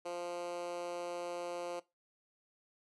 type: tone with high-pass filter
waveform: 10% pulse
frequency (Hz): 174.61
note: F3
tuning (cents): 0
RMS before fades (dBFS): -41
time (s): 0.05-1.8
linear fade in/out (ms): 10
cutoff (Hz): 440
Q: 3.4
effects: noise-tail reverb RT60 0.2 s tail -18 dB re dry + resampled to 24000 Hz